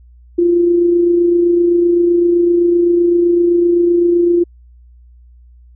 sine tone with amplitude modulation, 346.5 Hz, F4, 14 cents flat, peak -7 dBFS, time 0.38-4.44 s, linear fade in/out 10 ms, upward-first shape sine, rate 27.8 Hz, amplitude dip 35%, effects added 60 Hz sine -40 dBFS peak until 5.75 s

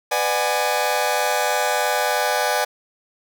sawtooth chord, G# half-diminished seventh, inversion first, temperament just, 498.4 / 598 / 747.5 / 830.6 Hz, B4 / D5 / F#5 / G#5, +16 / +31 / +17 / 0 cents, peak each -22 / -20 / -21 / -19 dBFS, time 0.11-2.65 s, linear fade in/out 10 ms, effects none

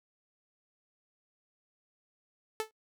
sawtooth tone with exponential decay, 437.4 Hz, A4, 10 cents flat, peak -24 dBFS, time 2.6-2.71 s, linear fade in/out 0 ms, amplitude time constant 22 ms, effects noise-tail reverb RT60 0.1 s tail -23 dB re dry

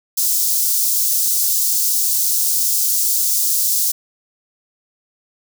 white high-pass noise, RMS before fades -17 dBFS, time 0.17-3.92 s, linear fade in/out 10 ms, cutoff 5100 Hz, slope 24 dB/octave, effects none

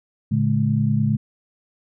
sine tone cluster, 114.1 / 144 / 211.8 Hz, A#2 / D3 / G#3, -37 / -34 / +34 cents, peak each -21 dBFS, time 0.31-1.17 s, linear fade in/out 10 ms, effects none

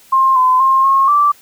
sine tone with pitch steps, 1061 / 1021 / 1064 / 1082 / 1167 Hz, C6 / C6 / C6 / C#6 / D6, +24 / -43 / +29 / -42 / -11 cents, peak -8 dBFS, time 0.12-1.32 s, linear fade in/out 10 ms, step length 240 ms, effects white hiss -46 dBFS RMS until 1.41 s

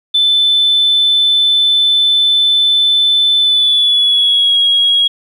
sine tone with pitch glide, 3520 to 3303 Hz, A7 to G#7, 0 to -10 cents, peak -7 dBFS, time 0.14-5.08 s, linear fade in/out 10 ms, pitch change -110 cents, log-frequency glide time 3.4-4.56 s, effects tanh soft clip ceiling -3 dBFS + 8-bit

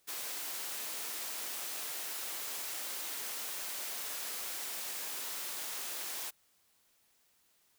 white high-pass noise, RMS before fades -40 dBFS, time 0.07-6.31 s, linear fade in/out 20 ms, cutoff 330 Hz, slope 12 dB/octave, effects white hiss -71 dBFS RMS until 7.78 s

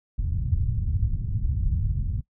white low-pass noise, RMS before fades -25 dBFS, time 0.18-2.21 s, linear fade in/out 10 ms, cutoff 110 Hz, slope 24 dB/octave, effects noise-tail reverb RT60 0.1 s tail -21 dB re dry

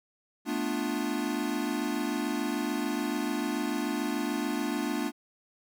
square chord, B half-diminished seventh, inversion third, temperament equal, 220 / 246.9 / 293.7 / 349.2 Hz, A3 / B3 / D4 / F4, 0 / 0 / 0 / 0 cents, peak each -36 / -35 / -33 / -37 dBFS, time 0.45-5.12 s, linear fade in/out 50 ms, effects none

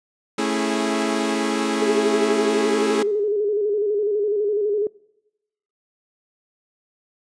sawtooth chord, A major seventh, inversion none, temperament equal with one note detuned, 220 / 273.5 / 329.6 / 415.3 Hz, A3 / C#4 / E4 / G#4, 0 / -23 / 0 / 0 cents, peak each -22 dBFS, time 0.38-3.03 s, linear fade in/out 5 ms
sine tone with vibrato, 415.3 Hz, G#4, in tune, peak -18 dBFS, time 1.82-4.87 s, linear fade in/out 2 ms, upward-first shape square, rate 12 Hz, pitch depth 51 cents each way
effects noise-tail reverb RT60 0.9 s tail -24 dB re dry + resampled to 22050 Hz

